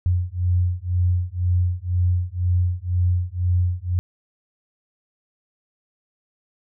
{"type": "beating tone pair", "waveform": "sine", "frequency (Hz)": [88.4, 90.4], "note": ["F2", "F#2"], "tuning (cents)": [22, -40], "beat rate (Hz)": 2, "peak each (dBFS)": -21, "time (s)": [0.06, 3.99], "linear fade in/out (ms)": 0, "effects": []}